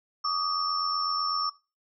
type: tone cluster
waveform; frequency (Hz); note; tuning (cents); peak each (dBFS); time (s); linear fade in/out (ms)
sine; 1148 / 1236 / 5410; D6 / D#6 / E8; -40 / -12 / +44; -30; 0.24-1.5; 10
effects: noise-tail reverb RT60 0.3 s tail -22 dB re dry